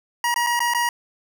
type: tone with dropouts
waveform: 25% pulse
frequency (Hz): 954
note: A#5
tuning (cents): +40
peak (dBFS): -15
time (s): 0.24-0.89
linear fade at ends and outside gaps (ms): 2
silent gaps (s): 0.342-0.36 / 0.465-0.469 / 0.593-0.603 / 0.737-0.747
effects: none